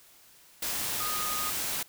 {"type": "tone in noise", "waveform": "sine", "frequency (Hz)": 1238, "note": "D#6", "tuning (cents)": -9, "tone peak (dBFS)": -34, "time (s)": [1, 1.5], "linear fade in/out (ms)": 5, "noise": "white", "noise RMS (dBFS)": -32, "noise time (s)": [0.62, 1.83], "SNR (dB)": -5, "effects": ["white hiss -57 dBFS RMS until 1.88 s"]}